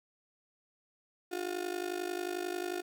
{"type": "tone with amplitude modulation", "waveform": "35% pulse", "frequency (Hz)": 357.6, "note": "F4", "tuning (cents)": 41, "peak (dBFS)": -29, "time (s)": [1.31, 2.82], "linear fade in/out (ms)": 20, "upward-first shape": "sine", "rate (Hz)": 51.2, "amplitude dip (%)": 85, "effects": []}